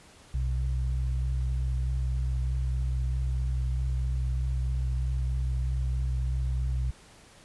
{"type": "tone pair together", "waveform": "sine", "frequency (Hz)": [63.1, 127.78], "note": ["B1", "C3"], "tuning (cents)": [38, -41], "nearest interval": "octave", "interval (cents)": 1221, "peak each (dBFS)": [-26, -33], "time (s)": [0.34, 6.91], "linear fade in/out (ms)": 5, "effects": ["pink hiss -54 dBFS RMS until 7.44 s", "resampled to 24000 Hz"]}